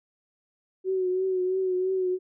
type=tone with vibrato; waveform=sine; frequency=372.3 Hz; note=F#4; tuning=11 cents sharp; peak=-23 dBFS; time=0.84-2.19 s; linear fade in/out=50 ms; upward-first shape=triangle; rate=3 Hz; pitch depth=44 cents each way; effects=none